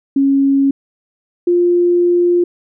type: tone pair in turn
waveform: sine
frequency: 275 / 350.6 Hz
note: C#4 / F4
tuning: -14 / +7 cents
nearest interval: major third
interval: 421 cents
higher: second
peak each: -9 dBFS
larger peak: neither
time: 0.16-0.71 / 1.47-2.44 s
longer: second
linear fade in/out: 5 ms
effects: none